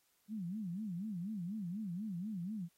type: tone with vibrato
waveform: sine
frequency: 193.5 Hz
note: G3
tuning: 22 cents flat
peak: -38 dBFS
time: 0.28-2.69 s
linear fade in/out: 50 ms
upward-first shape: sine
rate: 4.1 Hz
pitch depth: 240 cents each way
effects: white hiss -75 dBFS RMS until 2.77 s + AAC 48 kbps